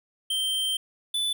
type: tone pair in turn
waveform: square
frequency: 3136 / 3489 Hz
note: G7 / A7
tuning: 0 / -15 cents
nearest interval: major second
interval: 185 cents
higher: second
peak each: -25 dBFS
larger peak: neither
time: 0.3-0.77 / 1.14-1.33 s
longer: first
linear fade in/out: 5 ms
effects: none